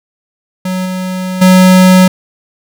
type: tone with level steps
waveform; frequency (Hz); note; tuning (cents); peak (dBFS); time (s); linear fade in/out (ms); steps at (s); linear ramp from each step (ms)
square; 185; F#3; 0; -14 / -16 / -3; 0.65-2.08; 5; 0.85 / 1.41; 10
effects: none